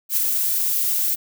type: noise with ADSR envelope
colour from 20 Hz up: violet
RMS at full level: -18 dBFS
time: 0.09-1.16 s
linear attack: 77 ms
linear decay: 14 ms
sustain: -3 dB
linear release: 27 ms
effects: none